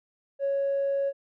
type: tone with tanh clipping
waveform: triangle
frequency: 554.4 Hz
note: C#5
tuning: in tune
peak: -24 dBFS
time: 0.39-1.13 s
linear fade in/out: 50 ms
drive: 5 dB
effects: none

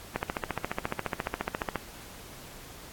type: click train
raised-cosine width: 0.5 ms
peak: -13 dBFS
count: 24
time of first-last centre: 0.16-1.757 s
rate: 14.4 Hz
effects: pink hiss -47 dBFS RMS until 2.92 s + AAC 64 kbps

